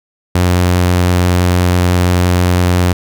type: tone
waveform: sawtooth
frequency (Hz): 89.4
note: F2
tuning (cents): +41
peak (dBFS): -5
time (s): 0.35-2.93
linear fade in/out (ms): 5
effects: none